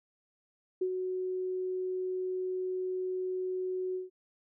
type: tone with ADSR envelope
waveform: sine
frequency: 370 Hz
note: F#4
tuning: in tune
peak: -26 dBFS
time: 0.81-4.1 s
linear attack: 8 ms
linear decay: 71 ms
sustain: -5 dB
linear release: 150 ms
effects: none